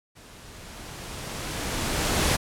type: noise with level ramp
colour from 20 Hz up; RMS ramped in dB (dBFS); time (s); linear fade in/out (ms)
pink; -49 to -21; 0.15-2.37; 20
effects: low-pass 11000 Hz 12 dB/octave